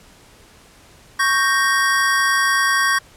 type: chord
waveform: square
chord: G diminished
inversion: second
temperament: equal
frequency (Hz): 1108.7 / 1568 / 1864.7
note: Db6 / G6 / Bb6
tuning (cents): 0 / 0 / 0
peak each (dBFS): -20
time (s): 1.19-2.99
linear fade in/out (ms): 10
effects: pink hiss -48 dBFS RMS until 3.16 s + low-pass 11000 Hz 12 dB/octave